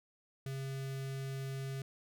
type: tone with notch filter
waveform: square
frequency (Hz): 134.9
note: C#3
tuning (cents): -47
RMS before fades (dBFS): -40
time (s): 0.46-1.82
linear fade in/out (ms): 2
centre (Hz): 920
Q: 1.6
effects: none